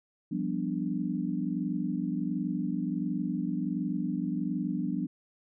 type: chord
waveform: sine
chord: G dominant seventh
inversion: third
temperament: equal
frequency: 174.61 / 196 / 246.9 / 293.7 Hz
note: F3 / G3 / B3 / D4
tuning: 0 / 0 / 0 / 0 cents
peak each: -34 dBFS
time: 0.31-5.07 s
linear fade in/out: 10 ms
effects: none